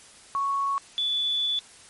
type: tone pair in turn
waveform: sine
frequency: 1108.7 / 3461 Hz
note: C#6 / A7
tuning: 0 / -29 cents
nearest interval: octave + minor sixth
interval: 1971 cents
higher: second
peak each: -23 dBFS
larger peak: neither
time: 0.35-0.78 / 0.98-1.59 s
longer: second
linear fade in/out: 0 ms
effects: white hiss -50 dBFS RMS until 1.89 s + MP3 48 kbps